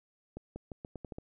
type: accelerating click train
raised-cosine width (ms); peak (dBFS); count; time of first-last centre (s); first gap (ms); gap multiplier
2; -28; 8; 0.37-1.184; 190; 0.83
effects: none